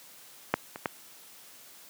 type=clicks; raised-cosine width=0.5 ms; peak=-7 / -23 / -12 dBFS; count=3; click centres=0.54 / 0.759 / 0.858 s; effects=white hiss -52 dBFS RMS until 1.89 s + high-pass 150 Hz 12 dB/octave